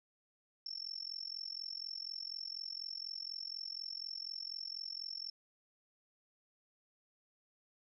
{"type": "tone with amplitude modulation", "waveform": "sine", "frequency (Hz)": 5390, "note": "E8", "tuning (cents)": 38, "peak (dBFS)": -37, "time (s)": [0.66, 5.3], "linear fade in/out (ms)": 2, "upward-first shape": "sine", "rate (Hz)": 44.1, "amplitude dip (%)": 100, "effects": []}